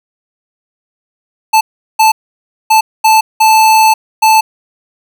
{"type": "tone bursts at uneven times", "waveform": "square", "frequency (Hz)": 877, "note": "A5", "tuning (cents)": -6, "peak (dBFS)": -5, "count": 6, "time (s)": [[1.53, 1.61], [1.99, 2.12], [2.7, 2.81], [3.04, 3.21], [3.4, 3.94], [4.22, 4.41]], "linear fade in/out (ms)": 10, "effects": []}